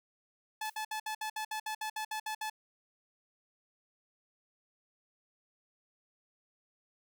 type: tone bursts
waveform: sawtooth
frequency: 865 Hz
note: A5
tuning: 30 cents flat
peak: -31 dBFS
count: 13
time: 0.61-2.499 s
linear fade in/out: 5 ms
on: 89 ms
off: 61 ms
type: noise with exponential decay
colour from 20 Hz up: blue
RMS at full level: -46 dBFS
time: 0.65-0.82 s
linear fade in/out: 5 ms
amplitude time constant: 35 ms
effects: none